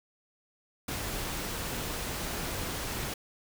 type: noise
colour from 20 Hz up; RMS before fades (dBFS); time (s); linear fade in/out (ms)
pink; -35; 0.88-3.14; 5
effects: none